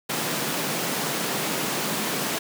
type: high-pass noise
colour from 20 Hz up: pink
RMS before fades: -27 dBFS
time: 0.09-2.39 s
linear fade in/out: 10 ms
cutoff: 140 Hz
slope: 48 dB/octave
effects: none